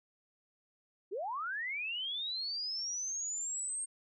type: linear sweep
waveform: sine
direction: up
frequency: 340 to 8590 Hz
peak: -35 dBFS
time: 1.11-3.86 s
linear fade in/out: 20 ms
effects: none